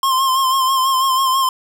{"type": "tone with vibrato", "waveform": "square", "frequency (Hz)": 1057, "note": "C6", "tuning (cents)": 17, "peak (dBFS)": -14, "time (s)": [0.03, 1.49], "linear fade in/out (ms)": 2, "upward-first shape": "sine", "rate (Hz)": 6.1, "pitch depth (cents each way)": 44, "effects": []}